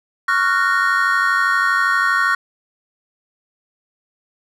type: chord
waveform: triangle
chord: Gb major seventh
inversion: second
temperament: just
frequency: 1110 / 1387.5 / 1480 / 1850 Hz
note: Db6 / F6 / Gb6 / Bb6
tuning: +2 / -12 / 0 / -14 cents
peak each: -18 dBFS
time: 0.28-2.35 s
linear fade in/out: 5 ms
effects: none